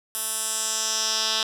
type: tone with band-pass filter sweep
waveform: 10% pulse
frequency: 220 Hz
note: A3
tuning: in tune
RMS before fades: -26 dBFS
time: 0.15-1.43 s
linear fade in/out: 0 ms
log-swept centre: 11000 to 4200 Hz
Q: 2.4
effects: none